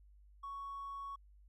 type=tone; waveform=triangle; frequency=1112 Hz; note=C#6; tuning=5 cents sharp; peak=-39 dBFS; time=0.43-1.16 s; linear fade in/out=10 ms; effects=tanh soft clip ceiling -39 dBFS + added 50 Hz sine -59 dBFS peak until 1.48 s